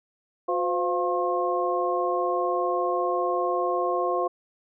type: tone cluster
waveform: sine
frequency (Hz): 360.2 / 515 / 699 / 1074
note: F#4 / C5 / F5 / C6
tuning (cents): -46 / -28 / +1 / +45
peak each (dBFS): -28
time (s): 0.48-4.28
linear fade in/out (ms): 10
effects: none